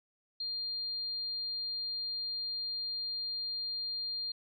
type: tone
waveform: sine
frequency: 4200 Hz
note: C8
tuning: 6 cents sharp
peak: -34 dBFS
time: 0.4-4.32 s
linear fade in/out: 5 ms
effects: none